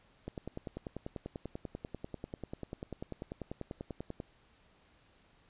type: click train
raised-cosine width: 2 ms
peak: -26 dBFS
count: 41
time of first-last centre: 0.28-4.202 s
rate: 10.2 Hz
effects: pink hiss -66 dBFS RMS until 5.49 s + resampled to 8000 Hz